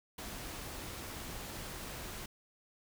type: noise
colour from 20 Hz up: pink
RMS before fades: -44 dBFS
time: 0.18-2.26 s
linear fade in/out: 5 ms
effects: none